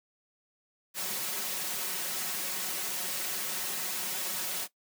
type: noise with comb filter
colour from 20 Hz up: white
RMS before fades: -34 dBFS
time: 0.94-4.68 s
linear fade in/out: 50 ms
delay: 5.4 ms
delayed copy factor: +0.9
effects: noise-tail reverb RT60 0.1 s tail -17 dB re dry + high-pass 150 Hz 12 dB/octave